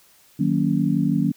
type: chord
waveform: sine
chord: D# minor seventh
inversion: none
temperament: just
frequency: 155.56 / 186.68 / 233.3 / 280 Hz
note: D#3 / F#3 / A#3 / C#4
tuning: 0 / +16 / +2 / +18 cents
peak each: -23 dBFS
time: 0.39-1.32 s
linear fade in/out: 10 ms
effects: white hiss -55 dBFS RMS until 1.36 s